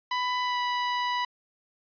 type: tone with pitch glide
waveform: sawtooth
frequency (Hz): 995 to 984.1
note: B5 to B5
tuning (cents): +13 to -6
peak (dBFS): -22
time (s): 0.11-1.25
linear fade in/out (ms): 5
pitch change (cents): -19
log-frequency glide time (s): 0.43-0.58
effects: resampled to 11025 Hz